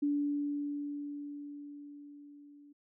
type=tone with level ramp; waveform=sine; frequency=289.2 Hz; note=D4; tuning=27 cents flat; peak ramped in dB=-27 to -54 dBFS; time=0.02-2.73 s; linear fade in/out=10 ms; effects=none